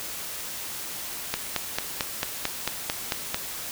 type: click train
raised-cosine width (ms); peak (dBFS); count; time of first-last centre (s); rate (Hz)
0.2; -7; 10; 1.34-3.344; 4.49
effects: white hiss -35 dBFS RMS until 3.71 s